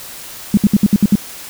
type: tone bursts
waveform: sine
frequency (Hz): 203.8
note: G#3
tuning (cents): -32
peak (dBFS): -5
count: 7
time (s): 0.54-1.155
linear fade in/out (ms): 2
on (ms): 33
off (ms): 64
effects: white hiss -32 dBFS RMS until 1.49 s